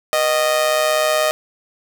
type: tone with amplitude modulation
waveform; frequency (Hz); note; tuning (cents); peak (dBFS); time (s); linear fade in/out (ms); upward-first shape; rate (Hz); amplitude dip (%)
sawtooth; 619; D#5; -9; -8; 0.13-1.31; 0; sine; 136; 65
effects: none